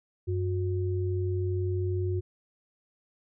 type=tone pair together; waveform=sine; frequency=95 / 362.6 Hz; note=F#2 / F#4; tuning=+46 / -35 cents; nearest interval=octave + major seventh; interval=2319 cents; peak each=-27 / -32 dBFS; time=0.27-2.21 s; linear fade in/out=20 ms; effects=none